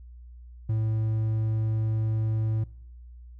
triangle tone, 110 Hz, A2, in tune, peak -21 dBFS, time 0.69-2.64 s, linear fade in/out 5 ms, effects noise-tail reverb RT60 0.8 s tail -25 dB re dry + added 60 Hz sine -43 dBFS peak until 3.39 s

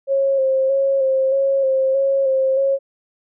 sine tone with vibrato, 538 Hz, C5, 48 cents sharp, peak -14 dBFS, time 0.07-2.79 s, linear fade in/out 50 ms, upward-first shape square, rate 1.6 Hz, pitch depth 25 cents each way, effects none

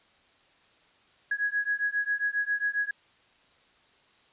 sine beating tone pair, 1661.2 / 1668.6 Hz, G#6 / G#6, 0 / +8 cents, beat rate 7.4 Hz, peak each -29 dBFS, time 1.31-2.91 s, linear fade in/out 5 ms, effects white hiss -62 dBFS RMS until 4.32 s + resampled to 8000 Hz

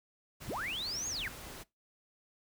pink noise, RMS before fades -47 dBFS, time 0.4-1.64 s, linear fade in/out 20 ms
sine linear two-way sweep, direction up then down, 41.57 to 6730 to 1437 Hz, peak -35 dBFS, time 0.48-1.28 s, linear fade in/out 0 ms, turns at 1.08 s
effects noise-tail reverb RT60 0.2 s tail -21 dB re dry

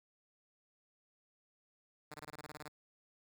5% pulse tone bursts, 150.7 Hz, D3, 45 cents sharp, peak -35 dBFS, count 11, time 2.11-2.683 s, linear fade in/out 5 ms, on 33 ms, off 21 ms, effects none

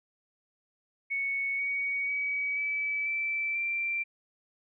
sine tone with pitch steps, 2217 / 2244 / 2271 / 2299 / 2327 / 2356 Hz, C#7 / C#7 / C#7 / D7 / D7 / D7, 0 / +21 / +41 / -37 / -17 / +5 cents, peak -28 dBFS, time 1.1-4.04 s, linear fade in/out 20 ms, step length 490 ms, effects none

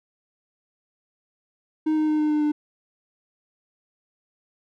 triangle tone with pitch steps, 311.1 / 308.6 / 306.1 / 303.6 / 301.2 / 298.8 Hz, D#4 / D#4 / D#4 / D#4 / D4 / D4, 0 / -14 / -28 / -42 / +44 / +30 cents, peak -17 dBFS, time 1.86-2.52 s, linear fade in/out 10 ms, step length 110 ms, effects none

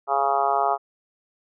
harmonic tone with a mistuned harmonic, 138.7 Hz, C#3, 1 cent sharp, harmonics 3 / 4 / 5 / 6 / 7 / 8 / 9 / 10, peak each -30 / -33 / -23 / -24 / -29 / -29 / -27 / -38 dBFS, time 0.07-0.78 s, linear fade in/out 50 ms, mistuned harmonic 10, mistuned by -26 cents, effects none

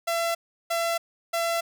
sawtooth tone bursts, 674 Hz, E5, 38 cents sharp, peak -20 dBFS, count 3, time 0.07-1.61 s, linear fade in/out 10 ms, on 280 ms, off 350 ms, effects none

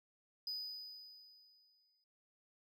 triangle tone with exponential decay, 4978 Hz, D#8, in tune, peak -37 dBFS, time 0.47-2.04 s, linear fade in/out 2 ms, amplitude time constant 340 ms, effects none

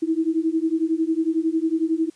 sine beating tone pair, 317.9 / 328.9 Hz, D#4 / E4, +37 / -4 cents, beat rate 11 Hz, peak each -22 dBFS, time 0.02-2.1 s, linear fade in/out 10 ms, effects white hiss -57 dBFS RMS until 2.15 s + resampled to 22050 Hz

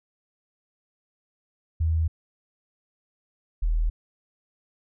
sine tone pair in turn, 80.7 / 40.18 Hz, E2 / E1, -36 / -44 cents, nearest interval octave, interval 1208 cents, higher first, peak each -20 dBFS, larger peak neither, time 1.8-2.08 / 3.62-3.9 s, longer neither, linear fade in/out 10 ms, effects none

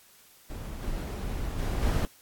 brown noise with level steps, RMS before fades -37 / -33 / -29 / -25 dBFS, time 0.5-2.05 s, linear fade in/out 0 ms, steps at 0.82 / 1.58 / 1.82 s, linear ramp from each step 10 ms, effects white hiss -57 dBFS RMS until 2.21 s + AAC 64 kbps

